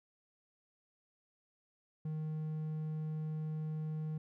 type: tone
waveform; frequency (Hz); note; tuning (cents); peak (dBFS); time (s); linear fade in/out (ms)
triangle; 155.56; D#3; 0; -34; 2.05-4.18; 5
effects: none